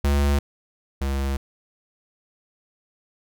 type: tone pair in turn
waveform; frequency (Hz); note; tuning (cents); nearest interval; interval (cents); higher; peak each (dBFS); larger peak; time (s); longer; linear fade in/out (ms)
square; 71 / 68.3; C#2 / C#2; +42 / -25; minor second; 67; first; -18 / -23; first; 0.04-0.39 / 1.01-1.37; second; 5
effects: none